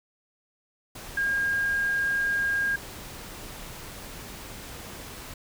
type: tone in noise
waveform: sine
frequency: 1619 Hz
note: G#6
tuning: 45 cents flat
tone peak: -23 dBFS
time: 1.17-2.76 s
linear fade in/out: 5 ms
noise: pink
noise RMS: -41 dBFS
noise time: 0.95-5.34 s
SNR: +15 dB
effects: none